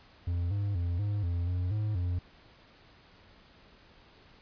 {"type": "tone with pitch steps", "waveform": "triangle", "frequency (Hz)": [86.8, 101.2, 86.7, 103, 86.5, 89.8, 106.5, 88.6], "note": ["F2", "G#2", "F2", "G#2", "F2", "F2", "G#2", "F2"], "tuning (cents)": [-10, -44, -12, -14, -16, 49, 44, 25], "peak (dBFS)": -26, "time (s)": [0.27, 2.19], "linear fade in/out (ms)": 5, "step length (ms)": 240, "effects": ["pink hiss -58 dBFS RMS until 4.41 s", "resampled to 11025 Hz"]}